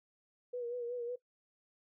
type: tone with vibrato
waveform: sine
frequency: 482.6 Hz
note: B4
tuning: 40 cents flat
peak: -36 dBFS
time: 0.53-1.16 s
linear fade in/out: 10 ms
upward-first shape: sine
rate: 5.4 Hz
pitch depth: 46 cents each way
effects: noise-tail reverb RT60 0.1 s tail -19 dB re dry

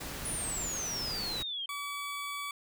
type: noise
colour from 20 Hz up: pink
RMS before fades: -40 dBFS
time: 0-1.43 s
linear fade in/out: 10 ms
type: exponential sweep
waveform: sine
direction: down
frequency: 9956 to 3111 Hz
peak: -34 dBFS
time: 0.25-1.66 s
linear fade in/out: 5 ms
type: tone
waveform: 20% pulse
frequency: 1143 Hz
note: D6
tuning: 47 cents flat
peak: -31 dBFS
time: 1.69-2.51 s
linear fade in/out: 2 ms
effects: none

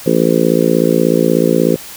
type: harmonic tone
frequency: 56.5 Hz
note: A1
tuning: 47 cents sharp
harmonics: 3 / 4 / 5 / 6 / 7 / 8 / 9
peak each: -17 / -17 / -17 / -17 / -17 / -17 / -17 dBFS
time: 0.06-1.76 s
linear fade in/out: 5 ms
effects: white hiss -32 dBFS RMS until 1.96 s

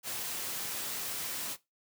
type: noise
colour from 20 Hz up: white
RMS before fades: -37 dBFS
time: 0.03-1.57 s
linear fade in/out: 50 ms
effects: noise-tail reverb RT60 0.2 s tail -18 dB re dry + high-pass 100 Hz 12 dB/octave

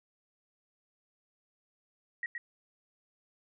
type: tone with echo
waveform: sine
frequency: 1900 Hz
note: A#6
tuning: 33 cents sharp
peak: -32 dBFS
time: 2.23-2.26 s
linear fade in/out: 2 ms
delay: 120 ms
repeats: 1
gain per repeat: -4 dB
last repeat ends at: 2.38 s
effects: none

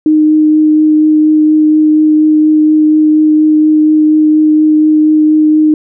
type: tone with vibrato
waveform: sine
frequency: 307.8 Hz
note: D#4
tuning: 19 cents flat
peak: -4 dBFS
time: 0.06-5.74 s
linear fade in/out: 2 ms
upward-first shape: triangle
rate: 4.2 Hz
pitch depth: 10 cents each way
effects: none

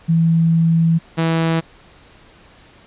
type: tone pair in turn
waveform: sine / sawtooth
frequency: 164.81 / 163.67 Hz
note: E3 / E3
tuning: 0 / -12 cents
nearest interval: unison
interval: 12 cents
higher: first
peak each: -11 dBFS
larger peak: neither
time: 0.08-0.99 / 1.17-1.61 s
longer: first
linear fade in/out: 20 ms
effects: pink hiss -47 dBFS RMS until 2.86 s + resampled to 8000 Hz

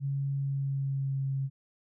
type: tone with pitch glide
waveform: sine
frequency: 138.59 to 135.74 Hz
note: C#3 to C#3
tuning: 0 to -36 cents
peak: -28 dBFS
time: 0-1.5 s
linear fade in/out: 50 ms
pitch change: -36 cents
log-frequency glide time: 0.34-1.24 s
effects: none

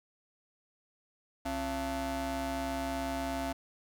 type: ring-modulated tone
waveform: 30% pulse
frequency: 205 Hz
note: G#3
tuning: 22 cents flat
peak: -27 dBFS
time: 1.45-3.53 s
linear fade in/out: 10 ms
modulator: 474 Hz
effects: none

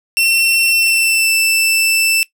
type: tone with pitch glide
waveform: sawtooth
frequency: 2707 to 2659 Hz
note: E7 to E7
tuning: +45 to +14 cents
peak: -8 dBFS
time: 0.17-2.23 s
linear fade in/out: 0 ms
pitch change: -31 cents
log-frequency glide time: 0.68-1.32 s
effects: noise-tail reverb RT60 0.1 s tail -19 dB re dry

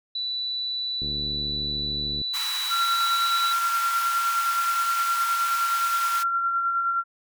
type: tone with pitch glide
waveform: sine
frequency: 3965 to 3933 Hz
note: B7 to B7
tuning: +6 to -8 cents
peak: -26 dBFS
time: 0.15-3.53 s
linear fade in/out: 5 ms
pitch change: -14 cents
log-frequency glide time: 2.31-2.59 s
type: click train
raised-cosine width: 3 ms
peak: -24 dBFS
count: 89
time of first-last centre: 1.02-2.216 s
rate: 73.6 Hz
type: high-pass noise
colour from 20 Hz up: pink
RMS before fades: -33 dBFS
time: 2.33-6.24 s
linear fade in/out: 20 ms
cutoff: 920 Hz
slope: 48 dB/octave
type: tone with tremolo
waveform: sine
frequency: 1371 Hz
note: F6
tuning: 32 cents flat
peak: -20 dBFS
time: 2.69-7.04 s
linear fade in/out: 50 ms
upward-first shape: sine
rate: 9.6 Hz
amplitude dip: 35%
effects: none

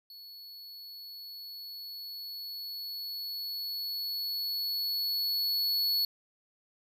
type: tone with level ramp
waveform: square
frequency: 4400 Hz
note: C#8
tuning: 14 cents flat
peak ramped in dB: -47 to -26 dBFS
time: 0.1-6.05 s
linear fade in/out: 2 ms
effects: none

